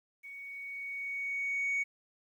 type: tone with level ramp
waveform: sine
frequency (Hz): 2234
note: C#7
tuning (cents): +13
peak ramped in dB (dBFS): -44 to -26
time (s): 0.23-1.84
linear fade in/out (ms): 20
effects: tanh soft clip ceiling -27 dBFS + 11-bit